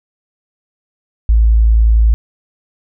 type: tone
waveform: sine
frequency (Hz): 55.4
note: A1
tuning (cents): +13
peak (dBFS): -6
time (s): 1.29-2.14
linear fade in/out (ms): 0
effects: none